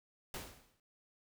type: noise with exponential decay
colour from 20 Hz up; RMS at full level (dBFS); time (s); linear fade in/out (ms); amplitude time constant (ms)
pink; -41; 0.34-0.8; 2; 100
effects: none